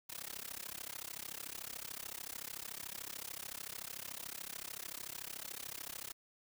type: noise with amplitude modulation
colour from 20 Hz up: white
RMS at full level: -42 dBFS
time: 0.09-6.13 s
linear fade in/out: 10 ms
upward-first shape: sine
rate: 33.6 Hz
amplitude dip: 100%
effects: none